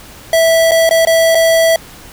square tone with dropouts, 656 Hz, E5, 9 cents flat, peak -8 dBFS, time 0.33-1.76 s, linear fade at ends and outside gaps 2 ms, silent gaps 0.711-0.717 / 0.892-0.909 / 1.051-1.071 / 1.348-1.352 s, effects pink hiss -36 dBFS RMS until 2.12 s

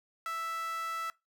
sawtooth tone with high-pass filter, 660 Hz, E5, 2 cents sharp, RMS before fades -36 dBFS, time 0.26-1.1 s, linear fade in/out 0 ms, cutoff 1400 Hz, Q 5.6, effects noise-tail reverb RT60 0.2 s tail -21 dB re dry

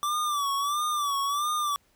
square tone with vibrato, 1162 Hz, D6, 19 cents flat, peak -26 dBFS, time 0.03-1.76 s, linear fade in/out 0 ms, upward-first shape sine, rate 1.5 Hz, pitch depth 84 cents each way, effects pink hiss -66 dBFS RMS until 1.95 s

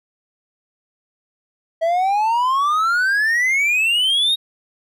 triangle exponential sweep, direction up, 645 to 3793 Hz, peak -13 dBFS, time 1.81-4.36 s, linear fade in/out 20 ms, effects none

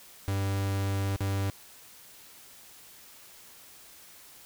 45% pulse tone with dropouts, 98.1 Hz, G2, 2 cents sharp, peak -27 dBFS, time 0.28-1.5 s, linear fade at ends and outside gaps 0 ms, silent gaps 1.161-1.206 s, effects white hiss -52 dBFS RMS until 4.45 s

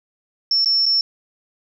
sine tone with dropouts, 5400 Hz, E8, 41 cents sharp, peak -14 dBFS, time 0.51-1.01 s, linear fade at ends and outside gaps 2 ms, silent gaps 0.647-0.658 / 0.857-0.862 s, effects 9-bit

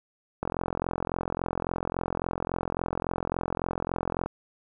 click train, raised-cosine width 1 ms, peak -14 dBFS, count 168, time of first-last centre 0.43-4.26 s, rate 43.6 Hz, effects none

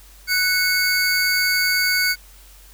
square tone cluster, 1486 / 2194 / 4628 Hz, F#6 / C#7 / D8, +7 / -18 / -26 cents, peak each -22 dBFS, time 0.27-2.16 s, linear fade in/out 50 ms, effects added 47 Hz sine -45 dBFS peak until 2.73 s + white hiss -49 dBFS RMS until 2.73 s

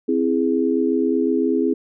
sine chord, C augmented, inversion none, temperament equal, 261.6 / 329.6 / 415.3 Hz, C4 / E4 / G#4, 0 / 0 / 0 cents, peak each -20 / -21 / -21 dBFS, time 0.08-1.74 s, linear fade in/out 10 ms, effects none

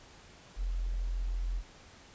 sine tone, 43 Hz, F1, 26 cents flat, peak -30 dBFS, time 0.56-1.63 s, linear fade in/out 50 ms, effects pink hiss -55 dBFS RMS until 2.14 s + resampled to 16000 Hz

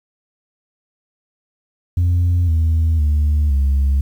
sine tone with pitch steps, 87.6 / 80.79 / 74.52 / 68.73 Hz, F2 / E2 / D2 / C#2, +6 / -34 / +26 / -14 cents, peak -10 dBFS, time 1.97-4.01 s, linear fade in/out 5 ms, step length 510 ms, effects tanh soft clip ceiling -11 dBFS + 8-bit

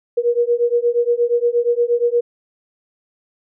sine beating tone pair, 473 / 481.5 Hz, A#4 / B4, +25 / -44 cents, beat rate 8.5 Hz, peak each -17 dBFS, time 0.17-2.21 s, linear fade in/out 10 ms, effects none

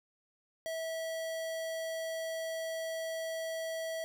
square tone, 650 Hz, E5, 24 cents flat, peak -36 dBFS, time 0.66-4.04 s, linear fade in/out 0 ms, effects none

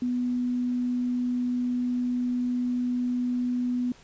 sine tone, 246.9 Hz, B3, in tune, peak -24 dBFS, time 0.02-3.92 s, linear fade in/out 2 ms, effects pink hiss -54 dBFS RMS until 4.03 s + resampled to 16000 Hz

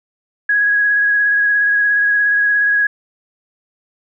sine tone with vibrato, 1661.2 Hz, G#6, in tune, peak -11 dBFS, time 0.49-2.87 s, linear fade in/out 5 ms, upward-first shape sine, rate 17 Hz, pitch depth 17 cents each way, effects none

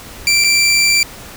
20% pulse tone with dropouts, 2349 Hz, D7, in tune, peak -5 dBFS, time 0.27-1.03 s, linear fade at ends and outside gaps 1 ms, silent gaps 0.44-0.444 s, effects pink hiss -34 dBFS RMS until 1.36 s

